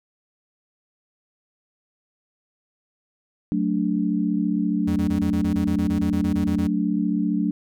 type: chord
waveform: sine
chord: D major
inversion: first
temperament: equal with one note detuned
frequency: 185 / 220 / 291.6 Hz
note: F#3 / A3 / D4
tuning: 0 / 0 / -12 cents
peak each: -24 dBFS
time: 3.52-7.51 s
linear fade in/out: 0 ms
type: tone bursts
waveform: square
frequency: 86 Hz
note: F2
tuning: 26 cents flat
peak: -27 dBFS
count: 16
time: 4.87-6.674 s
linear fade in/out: 10 ms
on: 94 ms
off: 20 ms
effects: none